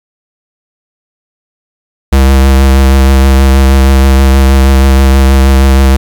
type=tone with vibrato; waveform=square; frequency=67 Hz; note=C2; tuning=42 cents sharp; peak=-3 dBFS; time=2.12-5.97 s; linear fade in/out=10 ms; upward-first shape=triangle; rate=6.3 Hz; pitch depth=27 cents each way; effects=7-bit